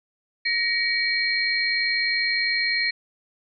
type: tone cluster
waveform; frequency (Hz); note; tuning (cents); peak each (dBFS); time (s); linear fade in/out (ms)
sine; 1891 / 2268 / 4210; A#6 / C#7 / C8; +24 / +39 / +10; -25; 0.45-2.91; 10
effects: none